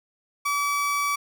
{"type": "tone", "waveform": "30% pulse", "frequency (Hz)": 1147, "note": "D6", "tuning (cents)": -41, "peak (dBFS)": -20, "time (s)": [0.45, 1.16], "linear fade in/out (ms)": 10, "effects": []}